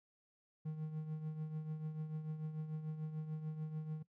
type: tone with tremolo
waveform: triangle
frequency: 155.56 Hz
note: D#3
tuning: in tune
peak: -35 dBFS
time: 0.65-4.03 s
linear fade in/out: 10 ms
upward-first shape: triangle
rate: 6.8 Hz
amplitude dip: 65%
effects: noise-tail reverb RT60 0.1 s tail -19 dB re dry